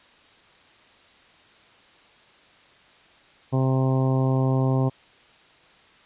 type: harmonic tone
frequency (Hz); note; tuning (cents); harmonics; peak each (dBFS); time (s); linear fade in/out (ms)
131.6; C3; +10; 1 / 2 / 3 / 4 / 5 / 6 / 7 / 8; -20 / -26 / -30 / -32 / -34 / -36 / -37 / -38; 3.52-4.9; 20
effects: white hiss -54 dBFS RMS until 6.05 s + resampled to 8000 Hz